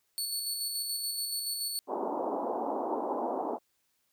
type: tone with tremolo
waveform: 20% pulse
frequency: 4435 Hz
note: C#8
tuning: in tune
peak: -25 dBFS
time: 0.18-1.79 s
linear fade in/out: 0 ms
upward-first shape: square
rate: 7 Hz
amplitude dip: 30%
type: band-pass noise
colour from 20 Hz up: white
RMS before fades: -33 dBFS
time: 1.87-3.59 s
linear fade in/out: 50 ms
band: 240 to 960 Hz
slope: 48 dB/octave
effects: white hiss -75 dBFS RMS until 4.12 s